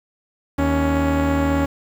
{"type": "tone pair together", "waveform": "sawtooth", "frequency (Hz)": [78.41, 278.9], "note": ["D#2", "C#4"], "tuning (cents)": [14, 11], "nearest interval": "octave + minor seventh", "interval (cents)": 2197, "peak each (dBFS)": [-17, -14], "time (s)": [0.58, 1.66], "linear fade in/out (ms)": 10, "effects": ["low-pass 2000 Hz 12 dB/octave", "7-bit"]}